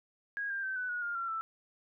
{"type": "tone with pitch steps", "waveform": "sine", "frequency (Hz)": [1643, 1593.5, 1545.4, 1498.8, 1453.6, 1409.8, 1367.3, 1326.1], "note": ["G#6", "G6", "G6", "F#6", "F#6", "F6", "F6", "E6"], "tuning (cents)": [-19, 28, -25, 22, -31, 16, -37, 10], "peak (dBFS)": -33, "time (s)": [0.37, 1.41], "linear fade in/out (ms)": 0, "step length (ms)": 130, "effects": []}